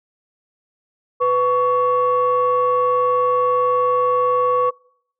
sine tone pair together, 498.5 / 1120 Hz, B4 / C#6, +16 / +18 cents, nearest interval octave + major second, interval 1402 cents, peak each -16 dBFS, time 1.2-4.71 s, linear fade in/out 20 ms, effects noise-tail reverb RT60 0.7 s tail -26 dB re dry + tanh soft clip ceiling -8 dBFS

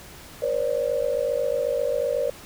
sine tone cluster, 483.6 / 538 / 586 Hz, B4 / C5 / D5, -36 / +48 / -4 cents, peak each -26 dBFS, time 0.42-2.3 s, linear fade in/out 5 ms, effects pink hiss -44 dBFS RMS until 2.45 s

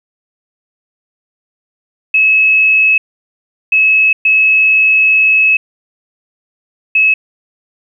sine tone bursts at uneven times, 2582 Hz, E7, 37 cents flat, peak -6 dBFS, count 4, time 2.14-2.98 / 3.72-4.13 / 4.25-5.57 / 6.95-7.14 s, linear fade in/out 5 ms, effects 8-bit

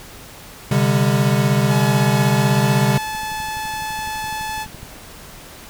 square chord, C suspended second, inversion none, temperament equal with one note detuned, 130.81 / 146.83 / 200.1 Hz, C3 / D3 / G3, 0 / 0 / +36 cents, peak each -18 / -20 / -20 dBFS, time 0.71-2.98 s, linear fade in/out 5 ms
sawtooth tone with pitch glide, 853 to 865.9 Hz, G#5 to A5, +46 to -28 cents, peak -20 dBFS, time 1.68-4.67 s, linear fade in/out 50 ms, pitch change +26 cents, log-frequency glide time 2.24-2.67 s
click train, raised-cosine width 5 ms, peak -24 dBFS, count 21, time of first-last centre 3.15-4.831 s, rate 11.9 Hz
effects pink hiss -39 dBFS RMS until 5.69 s

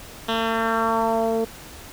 10% pulse tone with low-pass filter sweep, 226 Hz, A3, 47 cents sharp, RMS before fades -22 dBFS, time 0.28-1.45 s, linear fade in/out 10 ms, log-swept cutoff 3400 to 460 Hz, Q 2.3, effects pink hiss -41 dBFS RMS until 1.92 s

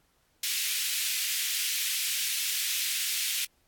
pink high-pass noise, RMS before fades -30 dBFS, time 0.43-3.45 s, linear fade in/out 5 ms, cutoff 2300 Hz, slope 24 dB/octave, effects pink hiss -69 dBFS RMS until 3.67 s + AAC 64 kbps

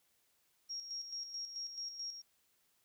sine tone with tremolo, 5588 Hz, F8, in tune, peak -39 dBFS, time 0.69-2.22 s, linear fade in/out 20 ms, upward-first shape square, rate 4.6 Hz, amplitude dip 55%, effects white hiss -75 dBFS RMS until 2.84 s

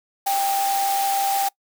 sine tone in noise, 789 Hz, G5, 11 cents sharp, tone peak -19 dBFS, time 0.26-1.49 s, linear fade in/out 10 ms, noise white, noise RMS -28 dBFS, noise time 0.26-1.49 s, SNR +6 dB, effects noise-tail reverb RT60 0.1 s tail -23 dB re dry + high-pass 400 Hz 12 dB/octave

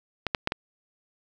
clicks, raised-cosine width 0.3 ms, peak -10 / -7 / -8 / -11 dBFS, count 4, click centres 0.267 / 0.348 / 0.474 / 0.521 s, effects none

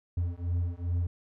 triangle beating tone pair, 85.8 / 88.3 Hz, F2 / F2, -30 / +20 cents, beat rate 2.5 Hz, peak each -29 dBFS, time 0.17-1.07 s, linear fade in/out 5 ms, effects none

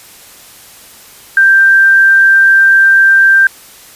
sine tone, 1576 Hz, G6, 9 cents sharp, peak -3 dBFS, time 1.37-3.47 s, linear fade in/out 2 ms, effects white hiss -37 dBFS RMS until 3.95 s + resampled to 32000 Hz

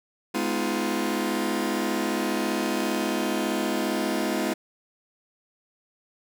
sawtooth chord, F half-diminished seventh, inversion first, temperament just, 209.5 / 251.4 / 314.3 / 349.2 Hz, Ab3 / Cb4 / Eb4 / F4, +15 / +31 / +18 / 0 cents, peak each -26 dBFS, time 0.34-4.54 s, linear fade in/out 10 ms, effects none

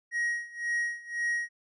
triangle tone with tremolo, 1890 Hz, A#6, 23 cents sharp, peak -24 dBFS, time 0.11-1.49 s, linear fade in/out 50 ms, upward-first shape sine, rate 1.9 Hz, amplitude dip 90%, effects resampled to 24000 Hz

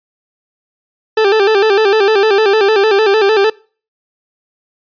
40% pulse tone with vibrato, 416.1 Hz, G#4, 3 cents sharp, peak -7 dBFS, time 1.17-3.5 s, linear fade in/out 5 ms, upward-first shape square, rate 6.6 Hz, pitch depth 90 cents each way, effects noise-tail reverb RT60 0.4 s tail -24 dB re dry + resampled to 11025 Hz

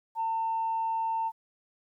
sine tone, 900 Hz, A5, 39 cents sharp, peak -26 dBFS, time 0.15-1.32 s, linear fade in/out 50 ms, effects tanh soft clip ceiling -22 dBFS + 11-bit

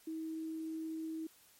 sine tone, 319.9 Hz, D#4, 48 cents sharp, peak -38 dBFS, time 0.07-1.27 s, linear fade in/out 5 ms, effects white hiss -64 dBFS RMS until 1.59 s + MP3 64 kbps

